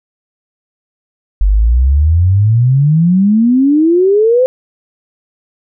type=exponential sweep; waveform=sine; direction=up; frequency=46.25 to 523.3 Hz; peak=-6 dBFS; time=1.41-4.46 s; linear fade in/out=0 ms; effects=none